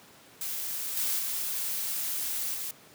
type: noise with level steps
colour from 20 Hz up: blue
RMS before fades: -34 / -29 / -32 / -35 dBFS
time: 0.41-2.71 s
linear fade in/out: 2 ms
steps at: 0.97 / 1.19 / 2.54 s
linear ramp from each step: 2 ms
effects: pink hiss -54 dBFS RMS until 2.94 s + high-pass 150 Hz 12 dB/octave